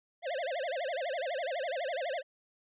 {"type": "tone with vibrato", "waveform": "square", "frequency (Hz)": 604, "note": "D5", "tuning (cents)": 48, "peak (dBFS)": -33, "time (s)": [0.22, 2.23], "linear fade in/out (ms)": 50, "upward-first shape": "sine", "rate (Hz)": 12, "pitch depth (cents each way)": 290, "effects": ["resampled to 8000 Hz"]}